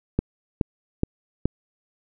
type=click train; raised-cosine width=3 ms; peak=-7 dBFS; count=4; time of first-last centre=0.19-1.456 s; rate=2.37 Hz; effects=none